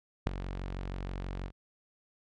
sawtooth tone with ADSR envelope, 46.25 Hz, F#1, in tune, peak -21 dBFS, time 0.26-1.52 s, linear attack 11 ms, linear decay 6 ms, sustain -11 dB, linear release 65 ms, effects low-pass 4000 Hz 12 dB/octave

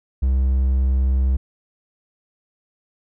triangle tone, 65.41 Hz, C2, in tune, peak -13 dBFS, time 0.22-1.37 s, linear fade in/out 10 ms, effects none

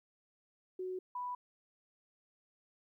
sine tone pair in turn, 370 / 987.8 Hz, F#4 / B5, 0 / 0 cents, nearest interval octave + perfect fourth, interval 1700 cents, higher second, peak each -37 / -37 dBFS, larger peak neither, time 0.79-0.99 / 1.15-1.35 s, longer neither, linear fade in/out 5 ms, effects 13-bit

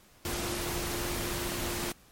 sine tone in noise, 349.5 Hz, F4, 1 cent sharp, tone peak -38 dBFS, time 0.25-1.92 s, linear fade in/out 2 ms, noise pink, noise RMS -34 dBFS, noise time 0.25-1.92 s, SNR -7 dB, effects pink hiss -59 dBFS RMS until 2.11 s + MP3 64 kbps

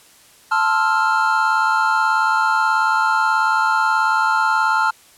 triangle chord, F major seventh, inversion first, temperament equal, 880 / 1046.5 / 1318.5 / 1396.9 Hz, A5 / C6 / E6 / F6, 0 / 0 / 0 / 0 cents, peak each -17 / -22 / -21 / -16 dBFS, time 0.51-4.91 s, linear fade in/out 10 ms, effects white hiss -49 dBFS RMS until 5.17 s + low-pass 12000 Hz 12 dB/octave

